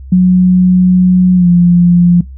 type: tone with pitch glide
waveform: sine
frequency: 182.7 to 174.85 Hz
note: F#3 to F3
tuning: -22 to +2 cents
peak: -3 dBFS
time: 0.12-2.21 s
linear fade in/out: 5 ms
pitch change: -76 cents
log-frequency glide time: 1.35-1.48 s
effects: noise-tail reverb RT60 0.2 s tail -22 dB re dry + added 66 Hz sine -26 dBFS peak until 2.37 s